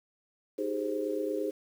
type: chord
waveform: sine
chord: Ab major seventh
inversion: second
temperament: equal with one note detuned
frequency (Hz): 311.1 / 386.6 / 415.3 / 523.3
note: Eb4 / G4 / Ab4 / C5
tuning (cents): 0 / -24 / 0 / 0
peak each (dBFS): -35 / -38 / -33 / -35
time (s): 0.58-1.51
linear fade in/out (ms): 10
effects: 9-bit